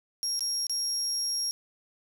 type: tone with dropouts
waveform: 35% pulse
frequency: 5588 Hz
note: F8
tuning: in tune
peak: -25 dBFS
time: 0.23-1.51 s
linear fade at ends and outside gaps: 0 ms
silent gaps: 0.393-0.407 / 0.668-0.696 s
effects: none